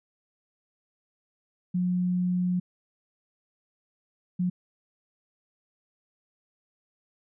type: tone bursts at uneven times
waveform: sine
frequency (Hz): 180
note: F#3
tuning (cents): -47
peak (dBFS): -23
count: 2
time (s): 1.74-2.6 / 4.39-4.5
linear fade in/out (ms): 10
effects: none